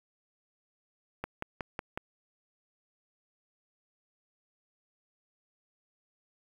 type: click train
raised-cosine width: 0.5 ms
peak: -19 dBFS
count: 5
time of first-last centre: 1.24-1.975 s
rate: 5.44 Hz
effects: 8-bit